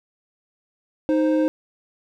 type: tone pair together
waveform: triangle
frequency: 311.1 / 523.2 Hz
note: D#4 / C5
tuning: 0 / 0 cents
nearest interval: major sixth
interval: 900 cents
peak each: -16 / -20 dBFS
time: 1.09-1.48 s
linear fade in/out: 0 ms
effects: none